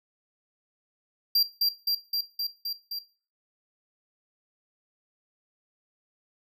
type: tone with echo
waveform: square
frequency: 4742 Hz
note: D8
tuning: 16 cents sharp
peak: -20 dBFS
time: 1.35-1.43 s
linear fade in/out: 5 ms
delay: 260 ms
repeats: 6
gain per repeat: -2 dB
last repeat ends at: 2.99 s
effects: noise-tail reverb RT60 0.4 s tail -18 dB re dry